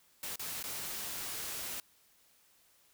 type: noise with dropouts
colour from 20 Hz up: white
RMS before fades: -40 dBFS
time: 0.23-1.8 s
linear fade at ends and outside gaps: 2 ms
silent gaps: 0.359-0.394 / 0.628-0.639 s
effects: white hiss -67 dBFS RMS until 2.93 s